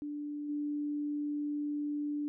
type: tone with level steps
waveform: sine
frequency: 293.7 Hz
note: D4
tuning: in tune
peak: -36 / -32 dBFS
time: 0.02-2.28 s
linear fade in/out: 0 ms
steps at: 0.48 s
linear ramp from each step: 20 ms
effects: none